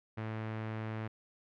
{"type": "tone with low-pass filter", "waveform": "sawtooth", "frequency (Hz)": 110, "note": "A2", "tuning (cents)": 0, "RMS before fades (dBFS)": -39, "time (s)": [0.17, 1.08], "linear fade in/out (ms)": 10, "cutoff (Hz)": 2100, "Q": 1.3, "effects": []}